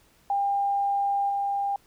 sine tone with level steps, 800 Hz, G5, 35 cents sharp, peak -22 / -24 dBFS, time 0.3-1.76 s, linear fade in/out 2 ms, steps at 1.29 s, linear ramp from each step 10 ms, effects pink hiss -61 dBFS RMS until 1.86 s

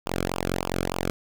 sawtooth tone with flanger, 44.83 Hz, F1, 46 cents sharp, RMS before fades -28 dBFS, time 0.06-1.1 s, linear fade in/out 0 ms, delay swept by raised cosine 0.49 to 1.1 ms, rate 3.4 Hz, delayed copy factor -1, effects none

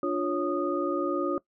sine tone cluster, 293.6 / 352.8 / 553 / 1235 Hz, D4 / F4 / C#5 / D#6, 0 / +18 / -4 / -13 cents, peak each -30 / -29 / -31 / -33 dBFS, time 0.03-1.38 s, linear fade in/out 2 ms, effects noise-tail reverb RT60 0.1 s tail -20 dB re dry

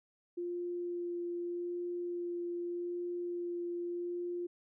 sine tone with vibrato, 349.2 Hz, F4, in tune, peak -35 dBFS, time 0.37-4.47 s, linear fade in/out 10 ms, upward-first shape sine, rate 0.83 Hz, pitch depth 9 cents each way, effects none

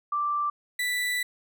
sine / 35% pulse tone pair in turn, 1174.7 / 1975.6 Hz, D6 / B6, 0 / 0 cents, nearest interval major sixth, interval 900 cents, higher second, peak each -24 dBFS, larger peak neither, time 0.12-0.5 / 0.79-1.23 s, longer second, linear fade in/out 5 ms, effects none

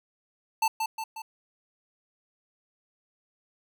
square tone with echo, 887 Hz, A5, 14 cents sharp, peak -22 dBFS, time 0.62-0.68 s, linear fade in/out 5 ms, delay 180 ms, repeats 3, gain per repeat -5 dB, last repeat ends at 1.22 s, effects none

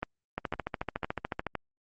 two click trains, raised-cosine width 0.5 ms, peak -16 / -16 dBFS, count 4 / 16, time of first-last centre 0.03-1.553 / 0.38-1.467 s, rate 1.97 / 13.8 Hz, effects Opus 32 kbps

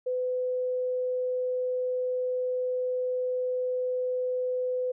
sine tone, 504 Hz, B4, 35 cents sharp, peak -26 dBFS, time 0.06-4.92 s, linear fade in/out 10 ms, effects none

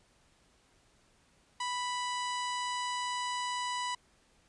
harmonic tone, 987.8 Hz, B5, in tune, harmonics 1 / 2 / 3 / 4 / 5 / 6 / 7 / 8 / 9, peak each -34 / -41 / -42 / -45 / -47 / -52 / -50 / -49 / -51 dBFS, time 1.6-3.95 s, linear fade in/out 5 ms, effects pink hiss -67 dBFS RMS until 4.48 s + resampled to 22050 Hz

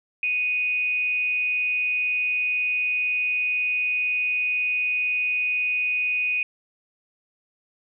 sine tone with frequency modulation, 2489 Hz, D#7, in tune, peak -21 dBFS, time 0.23-6.43 s, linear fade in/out 2 ms, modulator 282 Hz, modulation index 0.25, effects none

